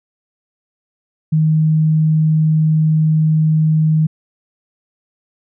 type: tone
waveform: sine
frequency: 156.6 Hz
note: D#3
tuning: 11 cents sharp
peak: -10 dBFS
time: 1.32-4.07 s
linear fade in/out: 10 ms
effects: none